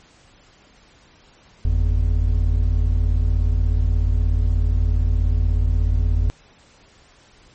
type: tone pair together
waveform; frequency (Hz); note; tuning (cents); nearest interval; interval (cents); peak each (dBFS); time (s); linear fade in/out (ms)
triangle; 46.98 / 83.7; F#1 / E2; +27 / +27; minor seventh; 1000; -15 / -17; 1.65-6.3; 0
effects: pink hiss -52 dBFS RMS until 7.54 s + MP3 32 kbps